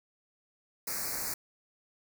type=band-stop noise; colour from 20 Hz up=white; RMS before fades=-35 dBFS; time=0.87-1.34 s; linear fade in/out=5 ms; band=2400 to 4200 Hz; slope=96 dB/octave; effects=none